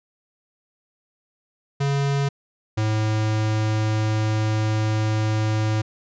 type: tone pair in turn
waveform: square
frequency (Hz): 140 / 108.37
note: C#3 / A2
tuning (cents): +18 / -26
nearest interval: major third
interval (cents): 444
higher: first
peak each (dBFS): -20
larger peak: neither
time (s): 1.8-2.29 / 2.77-5.82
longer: second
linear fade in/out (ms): 10
effects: resampled to 16000 Hz